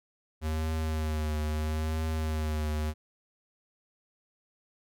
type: tone with vibrato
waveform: square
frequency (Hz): 77.78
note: D#2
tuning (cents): 0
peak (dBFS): -29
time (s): 0.41-2.94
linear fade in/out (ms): 50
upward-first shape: triangle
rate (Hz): 0.76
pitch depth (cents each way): 40
effects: none